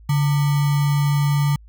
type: tone with sample-and-hold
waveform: sine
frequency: 144 Hz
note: D3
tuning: 34 cents flat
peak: -15 dBFS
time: 0.09-1.56 s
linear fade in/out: 5 ms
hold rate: 1050 Hz
effects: added 54 Hz sine -42 dBFS peak until 1.68 s